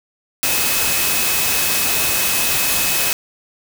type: tone in noise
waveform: sine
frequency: 2561 Hz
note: D#7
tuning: 49 cents sharp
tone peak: -25 dBFS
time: 0.43-3.13 s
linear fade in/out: 0 ms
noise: white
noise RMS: -18 dBFS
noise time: 0.43-3.13 s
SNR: -10 dB
effects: none